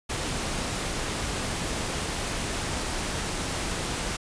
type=noise; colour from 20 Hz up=pink; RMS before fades=-30 dBFS; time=0.09-4.17 s; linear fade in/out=10 ms; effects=resampled to 22050 Hz